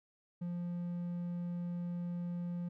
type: tone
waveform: triangle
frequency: 174.61 Hz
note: F3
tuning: in tune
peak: -34 dBFS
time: 0.41-2.69 s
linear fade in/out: 10 ms
effects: none